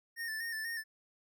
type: tone with vibrato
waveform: square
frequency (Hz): 1801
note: A6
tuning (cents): +40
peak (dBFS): -37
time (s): 0.16-0.84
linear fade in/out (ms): 50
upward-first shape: square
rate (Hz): 4.1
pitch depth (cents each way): 41
effects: none